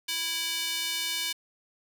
square tone with high-pass filter, 329.6 Hz, E4, in tune, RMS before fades -31 dBFS, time 0.08-1.33 s, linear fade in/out 10 ms, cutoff 3000 Hz, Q 1.5, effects 8-bit

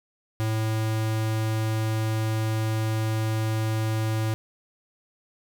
square tone, 110 Hz, A2, in tune, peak -24 dBFS, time 0.4-4.34 s, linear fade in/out 0 ms, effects none

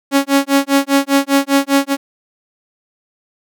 sawtooth tone with tremolo, 277.2 Hz, C#4, in tune, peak -4 dBFS, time 0.11-1.97 s, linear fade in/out 50 ms, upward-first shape sine, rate 5 Hz, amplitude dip 100%, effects none

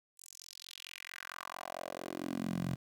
10% pulse tone with high-pass filter sweep, 44.47 Hz, F1, 32 cents sharp, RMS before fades -42 dBFS, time 0.17-2.76 s, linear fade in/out 20 ms, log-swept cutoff 8600 to 130 Hz, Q 2.9, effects 11-bit

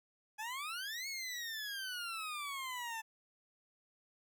20% pulse exponential two-way sweep, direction up then down, 830.6 to 2217 to 878 Hz, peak -35 dBFS, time 0.38-3.02 s, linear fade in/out 20 ms, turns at 1.08 s, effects none

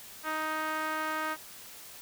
sawtooth tone with band-pass filter, 312.3 Hz, D#4, 7 cents sharp, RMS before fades -33 dBFS, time 0.23-1.37 s, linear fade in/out 50 ms, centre 1400 Hz, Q 2.1, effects white hiss -48 dBFS RMS until 2.01 s

